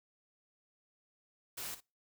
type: noise with echo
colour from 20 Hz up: white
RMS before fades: -42 dBFS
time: 1.57-1.75 s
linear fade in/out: 10 ms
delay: 56 ms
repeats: 1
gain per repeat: -13 dB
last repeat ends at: 1.806 s
effects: noise-tail reverb RT60 0.3 s tail -26 dB re dry